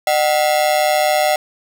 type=ring-modulated tone; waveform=45% pulse; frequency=680 Hz; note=F5; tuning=46 cents flat; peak=-10 dBFS; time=0.07-1.36 s; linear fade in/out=2 ms; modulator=72.3 Hz; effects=none